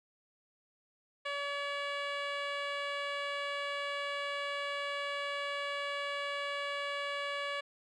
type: tone with low-pass filter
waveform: 10% pulse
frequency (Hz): 569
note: C#5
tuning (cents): +45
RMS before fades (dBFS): -37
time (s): 1.25-7.61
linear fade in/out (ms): 10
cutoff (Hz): 3700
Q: 0.71
effects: none